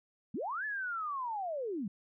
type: linear two-way sweep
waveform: sine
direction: up then down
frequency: 164.81 to 1748 to 176.6 Hz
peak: -34 dBFS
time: 0.34-1.88 s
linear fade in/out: 5 ms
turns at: 0.65 s
effects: none